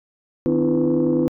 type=tone cluster; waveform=sine; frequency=155.6 / 256.9 / 304.7 / 335.9 / 498.2 Hz; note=D#3 / C4 / D#4 / E4 / B4; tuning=0 / -32 / -36 / +33 / +15 cents; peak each=-26 / -19 / -24 / -19 / -23 dBFS; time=0.46-1.28 s; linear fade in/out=0 ms; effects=tanh soft clip ceiling -10 dBFS